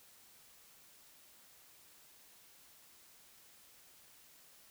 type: silence
effects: white hiss -62 dBFS RMS until 4.7 s